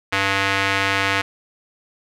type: tone with band-pass filter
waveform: square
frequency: 97.8 Hz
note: G2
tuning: 4 cents flat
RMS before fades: -20 dBFS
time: 0.12-1.22 s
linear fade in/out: 10 ms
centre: 2100 Hz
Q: 1.4
effects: none